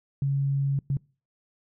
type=tone bursts at uneven times; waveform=sine; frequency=138.59 Hz; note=C#3; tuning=in tune; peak=-22 dBFS; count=2; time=0.22-0.79 / 0.9-0.97 s; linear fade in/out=2 ms; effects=noise-tail reverb RT60 0.4 s tail -26 dB re dry